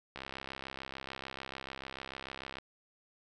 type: click train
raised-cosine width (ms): 0.3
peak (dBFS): -25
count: 163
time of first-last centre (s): 0.16-2.585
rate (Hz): 66.8
effects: none